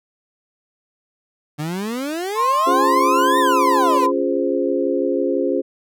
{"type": "exponential two-way sweep", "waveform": "30% pulse", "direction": "up then down", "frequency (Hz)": [144.5, 1864.7, 454.9], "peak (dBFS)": -20, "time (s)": [1.58, 4.07], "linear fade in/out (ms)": 20, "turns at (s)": 3.39}
{"type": "tone with pitch glide", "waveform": "sine", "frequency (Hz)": [1060, 1016.2], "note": ["C6", "B5"], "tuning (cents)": [22, 49], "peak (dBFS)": -15, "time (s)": [2.35, 4.12], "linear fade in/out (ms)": 50, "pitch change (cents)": -73, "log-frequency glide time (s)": [2.54, 3.46]}
{"type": "chord", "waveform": "sine", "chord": "Db major seventh", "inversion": "none", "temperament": "equal", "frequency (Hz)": [277.2, 349.2, 415.3, 523.3], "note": ["Db4", "F4", "Ab4", "C5"], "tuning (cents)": [0, 0, 0, 0], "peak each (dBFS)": [-22, -22, -23, -22], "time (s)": [2.66, 5.62], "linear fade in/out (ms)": 20}
{"effects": []}